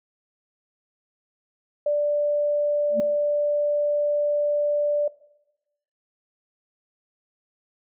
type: tone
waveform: sine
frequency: 587.3 Hz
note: D5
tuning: in tune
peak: -19 dBFS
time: 1.86-5.08 s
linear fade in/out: 5 ms
type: tone with exponential growth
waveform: sine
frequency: 224.6 Hz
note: A3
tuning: 36 cents sharp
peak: -20 dBFS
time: 2.89-3 s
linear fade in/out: 0 ms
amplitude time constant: 23 ms
effects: noise-tail reverb RT60 0.9 s tail -19 dB re dry